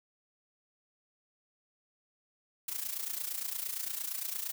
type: noise with amplitude modulation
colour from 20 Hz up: blue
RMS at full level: -34 dBFS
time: 2.68-4.52 s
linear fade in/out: 5 ms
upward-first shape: sine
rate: 28.7 Hz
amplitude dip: 75%
effects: none